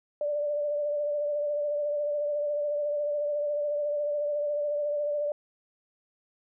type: tone with vibrato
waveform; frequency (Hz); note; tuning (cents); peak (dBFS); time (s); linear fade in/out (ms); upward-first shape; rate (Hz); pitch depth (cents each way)
sine; 587.3; D5; 0; -26; 0.21-5.32; 2; triangle; 14; 35
effects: none